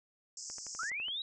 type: band-pass noise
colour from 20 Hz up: pink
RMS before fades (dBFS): -45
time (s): 0.37-0.9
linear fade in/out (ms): 2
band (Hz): 5100 to 7700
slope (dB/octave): 96
type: click train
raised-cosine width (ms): 0.5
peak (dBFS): -36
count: 8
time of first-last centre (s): 0.5-1.083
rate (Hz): 12
type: linear sweep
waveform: sine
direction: up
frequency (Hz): 1244.5 to 3919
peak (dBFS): -35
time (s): 0.79-1.22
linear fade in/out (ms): 2
effects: none